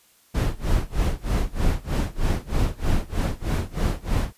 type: noise with tremolo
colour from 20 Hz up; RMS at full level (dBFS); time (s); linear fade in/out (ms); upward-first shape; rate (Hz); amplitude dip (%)
brown; -19; 0.34-4.33; 10; sine; 3.2; 95
effects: white hiss -58 dBFS RMS until 4.37 s + resampled to 32000 Hz